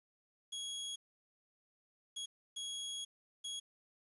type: tone bursts at uneven times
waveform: sawtooth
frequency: 3322 Hz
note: G#7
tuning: in tune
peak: -37 dBFS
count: 4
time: 0.52-0.96 / 2.16-2.26 / 2.56-3.05 / 3.44-3.6 s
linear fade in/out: 10 ms
effects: resampled to 24000 Hz + 11-bit